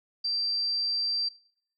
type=tone; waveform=sine; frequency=4699 Hz; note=D8; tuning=in tune; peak=-26 dBFS; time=0.24-1.29 s; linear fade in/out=10 ms; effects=noise-tail reverb RT60 0.6 s tail -21 dB re dry